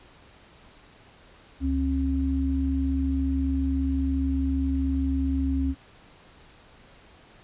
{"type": "tone pair together", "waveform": "sine", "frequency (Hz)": [71.4, 268.8], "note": ["D2", "C4"], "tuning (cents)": [-48, 47], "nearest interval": "octave + major seventh", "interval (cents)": 2295, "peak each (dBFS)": -25, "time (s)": [1.6, 5.75], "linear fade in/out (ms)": 50, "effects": ["pink hiss -53 dBFS RMS until 7.43 s", "resampled to 8000 Hz"]}